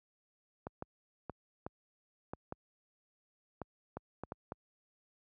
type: clicks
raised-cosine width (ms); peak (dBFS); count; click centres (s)
1; -26; 11; 0.669 / 0.824 / 1.297 / 1.665 / 2.335 / 2.524 / 3.617 / 3.97 / 4.236 / 4.321 / 4.521
effects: high-pass 60 Hz 12 dB/octave